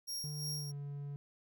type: tone with tremolo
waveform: sawtooth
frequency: 5588 Hz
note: F8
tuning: in tune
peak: -35 dBFS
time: 0.07-0.72 s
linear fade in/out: 20 ms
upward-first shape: sine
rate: 2.9 Hz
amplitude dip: 60%
type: tone with pitch glide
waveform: triangle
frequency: 148.3 to 142.67 Hz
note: D3 to D3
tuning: +17 to -50 cents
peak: -38 dBFS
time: 0.24-1.16 s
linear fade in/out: 0 ms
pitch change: -67 cents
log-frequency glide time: 0.58-0.69 s
effects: none